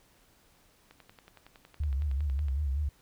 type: click train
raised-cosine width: 0.3 ms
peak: -35 dBFS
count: 18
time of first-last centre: 0.91-2.484 s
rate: 10.8 Hz
type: tone with vibrato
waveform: sine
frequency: 70.7 Hz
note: C#2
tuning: 35 cents sharp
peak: -27 dBFS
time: 1.8-2.89 s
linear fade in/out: 5 ms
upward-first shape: sine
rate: 5.2 Hz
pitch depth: 120 cents each way
effects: pink hiss -64 dBFS RMS until 3.01 s